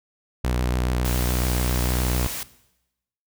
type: tone with vibrato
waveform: sawtooth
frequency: 61.74 Hz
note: B1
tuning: in tune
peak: -17 dBFS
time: 0.44-2.27 s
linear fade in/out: 5 ms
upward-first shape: square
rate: 7.1 Hz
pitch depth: 25 cents each way
type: noise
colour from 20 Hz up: white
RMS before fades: -31 dBFS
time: 1.05-2.43 s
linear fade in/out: 0 ms
effects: noise-tail reverb RT60 0.9 s tail -18 dB re dry